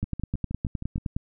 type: two click trains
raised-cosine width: 5 ms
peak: -20 / -15 dBFS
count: 7 / 12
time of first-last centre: 0.04-0.98 / 0.03-1.165 s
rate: 6.38 / 9.69 Hz
effects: none